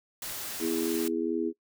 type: noise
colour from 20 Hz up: white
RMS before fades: -37 dBFS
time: 0.22-1.08 s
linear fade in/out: 2 ms
type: chord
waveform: sine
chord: E major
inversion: second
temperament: just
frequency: 247.2 / 329.6 / 412 Hz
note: B3 / E4 / G#4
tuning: +2 / 0 / -14 cents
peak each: -33 / -29 / -32 dBFS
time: 0.59-1.53 s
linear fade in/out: 50 ms
effects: noise-tail reverb RT60 0.1 s tail -21 dB re dry